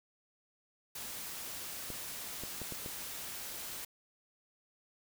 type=noise; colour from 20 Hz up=white; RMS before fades=-43 dBFS; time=0.95-3.85 s; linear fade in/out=5 ms
type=clicks; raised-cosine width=2 ms; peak=-29 dBFS; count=5; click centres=1.903 / 2.436 / 2.617 / 2.723 / 2.861 s
effects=none